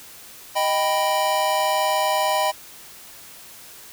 square chord, Eb augmented, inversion none, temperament equal, 622.3 / 784 / 987.8 Hz, Eb5 / G5 / B5, 0 / 0 / 0 cents, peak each -24 dBFS, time 0.55-2.52 s, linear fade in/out 20 ms, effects white hiss -43 dBFS RMS until 3.92 s

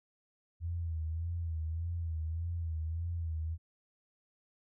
sine tone with vibrato, 82.41 Hz, E2, in tune, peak -33 dBFS, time 0.6-3.58 s, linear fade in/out 50 ms, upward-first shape sine, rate 1.7 Hz, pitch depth 68 cents each way, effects none

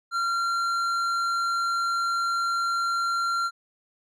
sine tone with tanh clipping, 1375 Hz, F6, 27 cents flat, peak -25 dBFS, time 0.11-3.51 s, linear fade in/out 50 ms, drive 11 dB, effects none

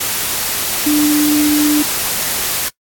sine tone in noise, 297.3 Hz, D4, 21 cents sharp, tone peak -10 dBFS, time 0.86-1.83 s, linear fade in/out 10 ms, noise white, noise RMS -18 dBFS, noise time 0-2.69 s, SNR +5 dB, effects noise-tail reverb RT60 0.1 s tail -21 dB re dry + AAC 64 kbps

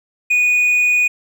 triangle tone, 2468 Hz, D#7, 15 cents flat, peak -10 dBFS, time 0.3-1.08 s, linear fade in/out 10 ms, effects none

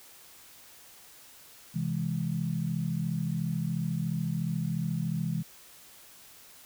sine chord, C augmented, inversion none, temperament equal, 130.81 / 164.81 / 207.7 Hz, C3 / E3 / G#3, 0 / 0 / 0 cents, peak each -34 / -30 / -35 dBFS, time 1.74-5.43 s, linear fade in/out 20 ms, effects white hiss -53 dBFS RMS until 6.65 s

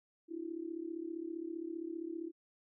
sine tone with amplitude modulation, 331.6 Hz, E4, 10 cents sharp, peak -35 dBFS, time 0.28-2.32 s, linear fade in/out 50 ms, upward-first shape sine, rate 35.2 Hz, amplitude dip 85%, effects none

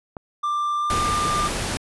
click, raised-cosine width 1 ms, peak -19 dBFS, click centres 0.168 s
triangle tone with pitch glide, 1184 to 1195.7 Hz, D6 to D6, +14 to +31 cents, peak -19 dBFS, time 0.43-1.48 s, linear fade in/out 10 ms, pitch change +17 cents, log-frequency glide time 0.78-0.9 s
pink noise, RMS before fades -26 dBFS, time 0.9-1.77 s, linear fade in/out 0 ms
effects resampled to 24000 Hz

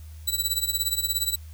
15% pulse tone with tremolo, 3949 Hz, B7, 1 cent flat, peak -13 dBFS, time 0.27-1.36 s, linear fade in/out 10 ms, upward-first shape triangle, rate 17 Hz, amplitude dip 90%, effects added 78 Hz sine -39 dBFS peak until 1.53 s + white hiss -56 dBFS RMS until 1.53 s

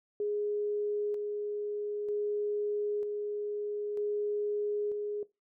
sine tone with tremolo, 415.3 Hz, G#4, in tune, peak -29 dBFS, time 0.2-5.23 s, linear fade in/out 2 ms, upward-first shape square, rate 0.53 Hz, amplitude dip 30%, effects noise-tail reverb RT60 0.2 s tail -18 dB re dry

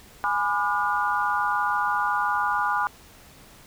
sine chord, G# diminished seventh, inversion none, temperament just, 830.6 / 996.7 / 1196.1 / 1435.3 Hz, G#5 / B5 / D6 / F6, 0 / +16 / +31 / +47 cents, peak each -27 dBFS, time 0.24-2.87 s, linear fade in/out 0 ms, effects pink hiss -50 dBFS RMS until 3.66 s

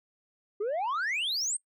sine exponential sweep, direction up, 392 to 8880 Hz, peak -25 dBFS, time 0.6-1.57 s, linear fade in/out 10 ms, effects noise-tail reverb RT60 0.1 s tail -24 dB re dry + tanh soft clip ceiling -27 dBFS

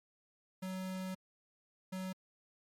square tone bursts at uneven times, 187.1 Hz, F#3, 20 cents sharp, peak -39 dBFS, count 2, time 0.62-1.15 / 1.92-2.13 s, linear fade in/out 10 ms, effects MP3 64 kbps

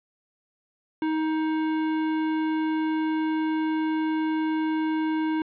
sine tone with hard clipping, 314.5 Hz, D#4, 19 cents sharp, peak -25 dBFS, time 1.02-5.42 s, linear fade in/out 2 ms, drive 14 dB, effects resampled to 11025 Hz

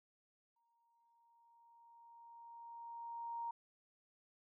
sine tone with exponential growth, 933 Hz, A#5, 1 cent sharp, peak -39 dBFS, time 0.56-3.51 s, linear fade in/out 5 ms, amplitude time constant 640 ms, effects none

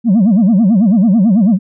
sine tone with vibrato, 207.7 Hz, G#3, in tune, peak -4 dBFS, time 0.04-1.59 s, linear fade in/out 50 ms, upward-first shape sine, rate 9.1 Hz, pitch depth 250 cents each way, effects tanh soft clip ceiling -5 dBFS

